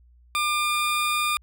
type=tone with pitch glide; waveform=20% pulse; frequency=1200 to 1207.6 Hz; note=D6 to D6; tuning=+37 to +48 cents; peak=-17 dBFS; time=0.35-1.37 s; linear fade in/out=0 ms; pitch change=+11 cents; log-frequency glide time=0.59-1.16 s; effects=added 60 Hz sine -52 dBFS peak until 1.42 s